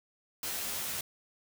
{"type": "noise with comb filter", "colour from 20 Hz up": "white", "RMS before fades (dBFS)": -36, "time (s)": [0.43, 1.01], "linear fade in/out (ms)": 2, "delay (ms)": 13, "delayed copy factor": 0.85, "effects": []}